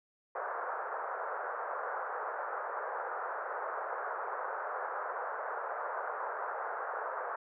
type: band-pass noise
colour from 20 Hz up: white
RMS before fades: -38 dBFS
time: 0.35-7.36 s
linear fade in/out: 5 ms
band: 450 to 1500 Hz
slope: 48 dB/octave
effects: none